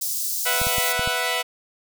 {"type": "high-pass noise", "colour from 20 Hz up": "white", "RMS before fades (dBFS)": -26, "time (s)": [0.01, 0.93], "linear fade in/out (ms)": 10, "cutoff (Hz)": 4900, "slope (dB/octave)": 24}
{"type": "chord", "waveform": "10% pulse", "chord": "B suspended fourth", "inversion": "none", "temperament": "equal", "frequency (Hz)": [493.9, 659.3, 740], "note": ["B4", "E5", "F#5"], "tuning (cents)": [0, 0, 0], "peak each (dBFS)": -18, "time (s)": [0.45, 1.43], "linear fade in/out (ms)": 20}
{"type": "clicks", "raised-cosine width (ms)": 5, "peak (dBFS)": -18, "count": 5, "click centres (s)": [0.616, 0.669, 0.783, 0.994, 1.075]}
{"effects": []}